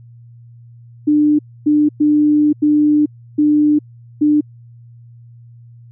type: tone bursts at uneven times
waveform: sine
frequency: 298.4 Hz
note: D4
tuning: 28 cents sharp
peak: -9 dBFS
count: 6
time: 1.07-1.39 / 1.66-1.89 / 2-2.53 / 2.62-3.06 / 3.38-3.79 / 4.21-4.41 s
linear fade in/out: 10 ms
effects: added 118 Hz sine -38 dBFS peak until 5.91 s